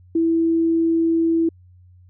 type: tone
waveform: sine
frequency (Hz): 329.6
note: E4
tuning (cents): 0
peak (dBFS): -15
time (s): 0.15-1.49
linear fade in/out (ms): 5
effects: added 90 Hz sine -46 dBFS peak until 2.09 s